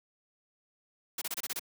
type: noise bursts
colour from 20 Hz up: white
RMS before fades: -35 dBFS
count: 7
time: 1.18-1.594 s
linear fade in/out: 5 ms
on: 36 ms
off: 27 ms
effects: high-pass 200 Hz 12 dB/octave